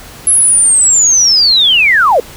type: linear sweep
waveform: sine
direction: down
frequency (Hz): 11050 to 440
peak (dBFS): -5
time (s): 0.27-2.2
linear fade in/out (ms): 2
effects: pink hiss -33 dBFS RMS until 2.36 s